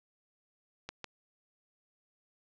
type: clicks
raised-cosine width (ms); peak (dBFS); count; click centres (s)
0.2; -22; 2; 0.89 / 1.043
effects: low-pass 6000 Hz 12 dB/octave + 10-bit